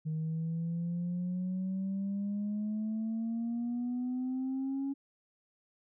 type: exponential sweep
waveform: sine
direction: up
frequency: 155.56 to 277.2 Hz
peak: -30 dBFS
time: 0.05-4.94 s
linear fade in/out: 20 ms
effects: tanh soft clip ceiling -29 dBFS